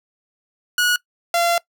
sawtooth tone pair in turn, 1458 / 686.3 Hz, F#6 / F5, -26 / -30 cents, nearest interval octave + minor second, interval 1304 cents, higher first, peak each -12 dBFS, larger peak neither, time 0.78-0.96 / 1.34-1.58 s, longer second, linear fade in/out 2 ms, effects noise-tail reverb RT60 0.1 s tail -21 dB re dry

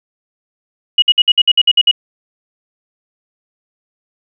sine tone bursts, 2900 Hz, F#7, 35 cents flat, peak -5 dBFS, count 10, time 0.98-1.913 s, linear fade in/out 5 ms, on 42 ms, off 57 ms, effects none

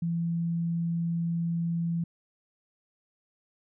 sine tone, 168.4 Hz, E3, 37 cents sharp, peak -26 dBFS, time 0.02-2.04 s, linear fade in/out 5 ms, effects none

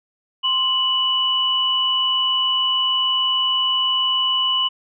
sine tone pair together, 1046.5 / 2960 Hz, C6 / F#7, 0 / 0 cents, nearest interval octave + tritone, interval 1800 cents, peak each -24 / -17 dBFS, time 0.43-4.69 s, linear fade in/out 20 ms, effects none

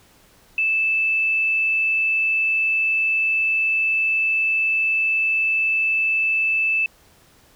sine tone, 2632 Hz, E7, 3 cents flat, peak -17 dBFS, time 0.58-6.86 s, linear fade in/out 2 ms, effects pink hiss -54 dBFS RMS until 7.55 s

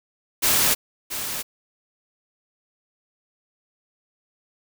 white noise with echo, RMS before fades -19 dBFS, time 0.42-0.75 s, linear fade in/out 20 ms, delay 680 ms, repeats 1, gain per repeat -10 dB, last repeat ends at 1.43 s, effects none

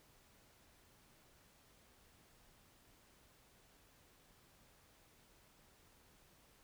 silence, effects pink hiss -68 dBFS RMS until 6.63 s

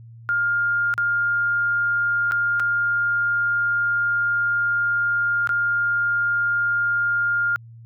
sine tone with dropouts, 1408 Hz, F6, 14 cents sharp, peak -18 dBFS, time 0.29-7.56 s, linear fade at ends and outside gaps 0 ms, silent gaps 0.939-0.979 / 2.312-2.32 / 2.597-2.601 / 5.473-5.492 s, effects added 115 Hz sine -40 dBFS peak until 7.85 s

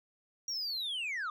sine linear sweep, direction down, 5730 to 1174.7 Hz, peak -31 dBFS, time 0.48-1.3 s, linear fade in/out 2 ms, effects tanh soft clip ceiling -33 dBFS

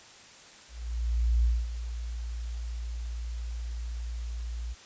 sine tone with ADSR envelope, 58.27 Hz, A#1, in tune, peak -20 dBFS, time 0.68-4.75 s, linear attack 760 ms, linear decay 230 ms, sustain -12 dB, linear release 31 ms, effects white hiss -51 dBFS RMS until 4.85 s + resampled to 16000 Hz

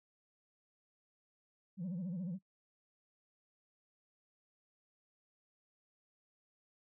sine tone with vibrato, 179.7 Hz, F3, 50 cents sharp, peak -35 dBFS, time 1.77-2.39 s, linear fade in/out 50 ms, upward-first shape sine, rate 14 Hz, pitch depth 150 cents each way, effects noise-tail reverb RT60 0.1 s tail -25 dB re dry + tanh soft clip ceiling -36 dBFS

